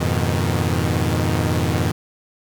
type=chord; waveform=sawtooth; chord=F half-diminished seventh; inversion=none; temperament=equal with one note detuned; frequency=87.31 / 103.83 / 121.56 / 155.56 Hz; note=F2 / Ab2 / Cb3 / Eb3; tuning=0 / 0 / -27 / 0 cents; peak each=-18 / -21 / -19 / -20 dBFS; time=0-1.92 s; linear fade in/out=10 ms; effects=none